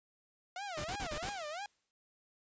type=tone with vibrato; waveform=sawtooth; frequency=698.5 Hz; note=F5; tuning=in tune; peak=-36 dBFS; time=0.56-1.66 s; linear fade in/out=2 ms; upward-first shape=sine; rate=3 Hz; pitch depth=280 cents each way
type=noise bursts; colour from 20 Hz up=pink; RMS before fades=-41 dBFS; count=5; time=0.77-1.297 s; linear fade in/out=5 ms; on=75 ms; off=38 ms
type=noise with exponential decay; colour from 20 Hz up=white; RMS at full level=-45 dBFS; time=1.26-1.91 s; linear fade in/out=0 ms; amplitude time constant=140 ms
effects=resampled to 16000 Hz